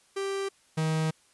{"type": "tone pair in turn", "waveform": "45% pulse", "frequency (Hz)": [392, 158.24], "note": ["G4", "D#3"], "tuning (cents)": [0, 30], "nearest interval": "octave + major third", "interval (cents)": 1570, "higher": "first", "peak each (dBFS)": [-29, -25], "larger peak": "second", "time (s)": [[0.16, 0.49], [0.77, 1.11]], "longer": "second", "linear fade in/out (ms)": 10, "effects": ["white hiss -63 dBFS RMS until 1.33 s", "resampled to 24000 Hz"]}